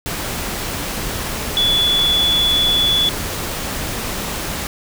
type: tone in noise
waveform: sine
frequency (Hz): 3430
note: A7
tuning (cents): -45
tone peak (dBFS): -13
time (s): 1.57-3.09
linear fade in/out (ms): 0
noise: pink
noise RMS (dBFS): -24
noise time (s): 0.06-4.67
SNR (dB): +8
effects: none